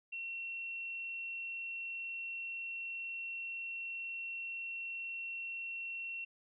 sine tone, 2721 Hz, F7, 46 cents flat, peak -39 dBFS, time 0.12-6.25 s, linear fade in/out 10 ms, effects none

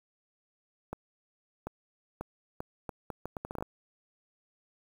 accelerating click train, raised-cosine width 1 ms, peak -22 dBFS, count 14, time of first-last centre 0.93-3.625 s, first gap 740 ms, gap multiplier 0.73, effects 8-bit

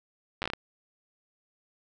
slowing click train, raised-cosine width 0.3 ms, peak -15 dBFS, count 7, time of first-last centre 0.42-0.535 s, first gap 9 ms, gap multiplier 1.3, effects none

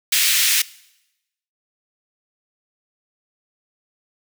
pink high-pass noise, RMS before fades -17 dBFS, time 0.12-0.62 s, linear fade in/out 5 ms, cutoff 2100 Hz, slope 24 dB/octave, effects noise-tail reverb RT60 0.9 s tail -21 dB re dry

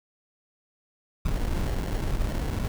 brown noise with sample-and-hold, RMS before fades -27 dBFS, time 1.25-2.68 s, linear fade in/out 5 ms, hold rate 1225 Hz, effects none

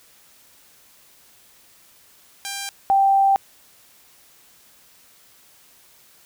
5% pulse / sine tone pair in turn, 794 / 784 Hz, G5 / G5, +22 / 0 cents, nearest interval unison, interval 22 cents, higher first, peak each -16 / -13 dBFS, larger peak second, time 2.45-2.69 / 2.9-3.36 s, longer second, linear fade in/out 0 ms, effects white hiss -53 dBFS RMS until 6.25 s

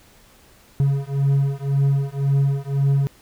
triangle beating tone pair, 137.9 / 139.8 Hz, C#3 / C#3, -9 / +15 cents, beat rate 1.9 Hz, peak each -18 dBFS, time 0.8-3.07 s, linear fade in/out 0 ms, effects pink hiss -52 dBFS RMS until 3.21 s

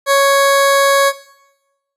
20% pulse tone, 554.4 Hz, C#5, in tune, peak -4 dBFS, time 0.06-1.13 s, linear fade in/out 50 ms, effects noise-tail reverb RT60 0.9 s tail -17 dB re dry + resampled to 32000 Hz

